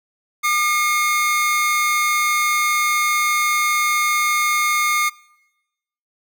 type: tone pair together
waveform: 45% pulse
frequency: 1209 / 2154 Hz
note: D6 / C7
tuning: +50 / +50 cents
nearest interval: minor seventh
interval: 1000 cents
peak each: -19 dBFS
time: 0.43-5.1 s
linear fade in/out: 20 ms
effects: noise-tail reverb RT60 1.0 s tail -24 dB re dry